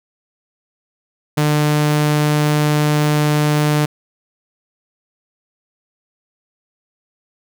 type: tone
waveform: sawtooth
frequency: 149.7 Hz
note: D3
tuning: 33 cents sharp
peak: -9 dBFS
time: 1.37-3.86 s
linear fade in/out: 10 ms
effects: none